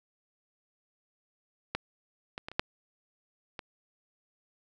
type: clicks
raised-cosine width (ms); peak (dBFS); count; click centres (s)
0.3; -14 / -21 / -22 / -28 / -9 / -22; 6; 1.75 / 2.379 / 2.485 / 2.516 / 2.595 / 3.592
effects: none